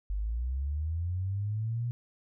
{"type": "linear sweep", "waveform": "sine", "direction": "up", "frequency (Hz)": [47.46, 121.7], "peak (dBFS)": -29, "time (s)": [0.1, 1.91], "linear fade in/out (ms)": 0, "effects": []}